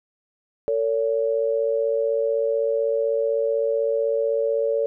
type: tone pair together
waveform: sine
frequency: 450 / 565.9 Hz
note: A4 / C#5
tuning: +39 / +36 cents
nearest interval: major third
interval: 397 cents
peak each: -22 dBFS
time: 0.68-4.86 s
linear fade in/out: 0 ms
effects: none